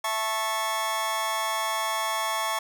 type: chord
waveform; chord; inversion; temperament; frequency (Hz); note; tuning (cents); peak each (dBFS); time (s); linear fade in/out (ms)
sawtooth; A major; second; just; 660 / 880 / 1100; E5 / A5 / C#6; +2 / 0 / -14; -29 / -26 / -25; 0.04-2.59; 5
effects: none